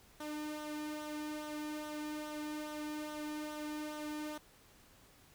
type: tone with flanger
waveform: sawtooth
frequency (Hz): 302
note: D4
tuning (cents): +48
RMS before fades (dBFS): -42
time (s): 0.2-4.38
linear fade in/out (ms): 5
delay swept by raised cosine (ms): 0.41 to 1.91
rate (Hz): 2.4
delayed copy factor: -0.55
effects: pink hiss -63 dBFS RMS until 5.34 s